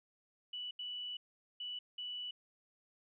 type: tone bursts at uneven times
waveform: sine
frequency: 2960 Hz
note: F#7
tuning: in tune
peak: -40 dBFS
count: 4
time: 0.53-0.71 / 0.79-1.17 / 1.6-1.79 / 1.98-2.31 s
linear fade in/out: 5 ms
effects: none